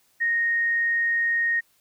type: tone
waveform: sine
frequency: 1861 Hz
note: A#6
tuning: 3 cents flat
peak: -20 dBFS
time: 0.2-1.61 s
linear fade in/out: 20 ms
effects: white hiss -64 dBFS RMS until 1.8 s